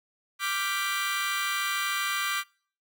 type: chord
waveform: 25% pulse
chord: G dominant seventh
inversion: second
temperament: equal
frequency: 1174.7 / 1396.9 / 1568 / 1975.5 Hz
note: D6 / F6 / G6 / B6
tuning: 0 / 0 / 0 / 0 cents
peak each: -27 / -33 / -29 / -30 dBFS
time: 0.39-2.44 s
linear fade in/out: 50 ms
effects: noise-tail reverb RT60 0.5 s tail -26 dB re dry